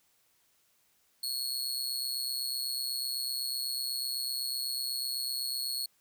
sawtooth tone with amplitude modulation, 4339 Hz, C#8, 38 cents flat, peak -26 dBFS, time 1.23-5.86 s, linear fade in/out 5 ms, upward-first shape sine, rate 128 Hz, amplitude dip 70%, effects white hiss -70 dBFS RMS until 6 s

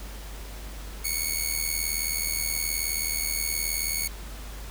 5% pulse tone with amplitude modulation, 2217 Hz, C#7, in tune, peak -13 dBFS, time 1.04-4.08 s, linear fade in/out 10 ms, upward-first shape sine, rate 78.9 Hz, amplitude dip 70%, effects added 50 Hz sine -37 dBFS peak until 4.7 s + pink hiss -44 dBFS RMS until 4.7 s

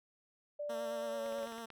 sine tone with pitch glide, 587.3 to 563.1 Hz, D5 to C#5, 0 to +27 cents, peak -37 dBFS, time 0.59-1.46 s, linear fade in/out 10 ms, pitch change -73 cents, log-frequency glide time 1.01-1.23 s
10% pulse tone with vibrato, 228.6 Hz, A#3, 34 cents flat, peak -35 dBFS, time 0.69-1.66 s, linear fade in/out 10 ms, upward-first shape sine, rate 9.1 Hz, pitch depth 28 cents each way
clicks, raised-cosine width 0.3 ms, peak -35 dBFS, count 8, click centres 1.262 / 1.324 / 1.386 / 1.431 / 1.473 / 1.523 / 1.582 / 1.703 s
effects none

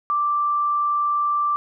sine tone, 1174.7 Hz, D6, in tune, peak -18 dBFS, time 0.1-1.56 s, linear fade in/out 0 ms, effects none

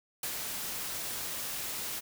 white noise with ADSR envelope, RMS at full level -34 dBFS, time 0.23-2.01 s, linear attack 4 ms, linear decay 66 ms, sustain -3 dB, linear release 27 ms, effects none

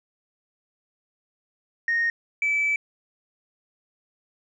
sine tone pair in turn, 1856 / 2308 Hz, A#6 / D7, -8 / -31 cents, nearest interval major third, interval 377 cents, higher second, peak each -19 dBFS, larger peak neither, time 1.88-2.1 / 2.42-2.76 s, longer second, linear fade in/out 2 ms, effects tanh soft clip ceiling -17 dBFS

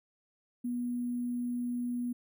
sine tone with sample-and-hold, 243.4 Hz, B3, 25 cents flat, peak -31 dBFS, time 0.64-2.13 s, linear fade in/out 10 ms, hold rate 11025 Hz, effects none

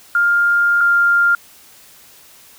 sine tone pair in turn, 1404 / 1398.8 Hz, F6 / F6, +9 / +2 cents, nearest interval unison, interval 7 cents, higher first, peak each -11 / -10 dBFS, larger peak second, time 0.15-0.81 / 0.81-1.35 s, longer first, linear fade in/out 2 ms, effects white hiss -45 dBFS RMS until 2.58 s

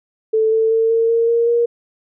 sine tone with pitch steps, 440 / 445.1 / 450.3 / 455.5 / 460.8 / 466.2 / 471.6 Hz, A4 / A4 / A4 / A#4 / A#4 / A#4 / A#4, 0 / +20 / +40 / -40 / -20 / 0 / +20 cents, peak -12 dBFS, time 0.33-1.66 s, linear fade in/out 10 ms, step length 190 ms, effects none

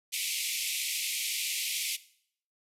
pink band-pass noise, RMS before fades -33 dBFS, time 0.12-1.97 s, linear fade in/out 20 ms, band 2100 to 14000 Hz, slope 96 dB/octave, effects noise-tail reverb RT60 0.6 s tail -17 dB re dry

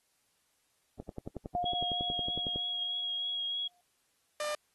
click train, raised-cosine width 2 ms, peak -25 dBFS, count 18, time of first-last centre 1-2.56 s, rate 10.9 Hz
sine tone with exponential decay, 710 Hz, F5, 28 cents sharp, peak -29 dBFS, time 1.55-3.81 s, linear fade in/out 2 ms, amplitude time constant 490 ms
sine tone with vibrato, 3301 Hz, G#7, 11 cents flat, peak -32 dBFS, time 1.65-3.68 s, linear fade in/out 10 ms, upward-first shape triangle, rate 3.2 Hz, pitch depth 19 cents each way
sawtooth tone, 599 Hz, D5, 34 cents sharp, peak -29 dBFS, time 4.4-4.55 s, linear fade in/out 2 ms
effects white hiss -74 dBFS RMS until 4.74 s + AAC 32 kbps

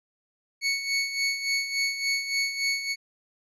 25% pulse tone with tremolo, 2217 Hz, C#7, in tune, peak -19 dBFS, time 0.61-2.96 s, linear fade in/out 50 ms, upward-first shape sine, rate 3.5 Hz, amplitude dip 65%, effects resampled to 24000 Hz

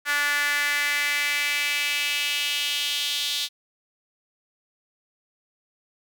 sawtooth tone with high-pass filter sweep, 290 Hz, D4, 22 cents flat, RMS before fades -25 dBFS, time 0.05-3.49 s, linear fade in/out 50 ms, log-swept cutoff 1600 to 3600 Hz, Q 3.4, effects none

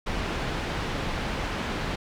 pink low-pass noise, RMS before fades -30 dBFS, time 0.06-1.96 s, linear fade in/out 10 ms, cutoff 3300 Hz, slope 12 dB/octave, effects none

